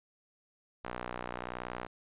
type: tone with band-pass filter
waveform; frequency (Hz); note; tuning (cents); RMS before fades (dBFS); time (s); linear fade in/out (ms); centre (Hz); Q
sawtooth; 61; B1; -21; -41; 0.84-1.87; 10; 1100; 0.82
effects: resampled to 8000 Hz